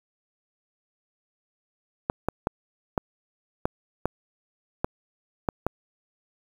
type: clicks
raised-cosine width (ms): 1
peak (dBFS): -9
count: 9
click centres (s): 2.099 / 2.286 / 2.471 / 2.978 / 3.655 / 4.056 / 4.845 / 5.488 / 5.666
effects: 7-bit